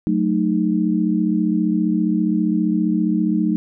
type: chord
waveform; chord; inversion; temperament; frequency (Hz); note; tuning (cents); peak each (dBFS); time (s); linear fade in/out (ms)
sine; D# diminished; first; equal with one note detuned; 185 / 220 / 309; F#3 / A3 / D#4; 0 / 0 / -12; -20; 0.07-3.56; 0
effects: none